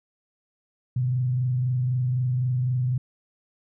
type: tone with frequency modulation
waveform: sine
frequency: 126.1 Hz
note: B2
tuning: 36 cents sharp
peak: -21 dBFS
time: 0.96-2.98 s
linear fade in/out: 5 ms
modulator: 23.9 Hz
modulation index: 0.29
effects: none